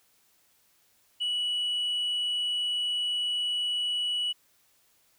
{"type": "tone", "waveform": "sine", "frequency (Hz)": 2942, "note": "F#7", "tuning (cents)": -11, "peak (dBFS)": -24, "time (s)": [1.2, 4.33], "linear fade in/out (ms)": 20, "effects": ["tanh soft clip ceiling -25 dBFS", "white hiss -66 dBFS RMS until 5.18 s"]}